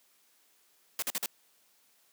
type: noise bursts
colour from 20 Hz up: white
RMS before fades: -32 dBFS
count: 4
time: 0.99-1.26 s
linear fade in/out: 2 ms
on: 33 ms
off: 46 ms
effects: white hiss -67 dBFS RMS until 2.12 s + high-pass 200 Hz 12 dB/octave